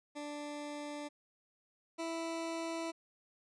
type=tone pair in turn; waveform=20% pulse; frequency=293.7 / 329.7 Hz; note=D4 / E4; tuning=0 / 0 cents; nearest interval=major second; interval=200 cents; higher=second; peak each=-36 / -32 dBFS; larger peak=second; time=0.15-1.09 / 1.98-2.92 s; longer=neither; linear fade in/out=20 ms; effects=resampled to 22050 Hz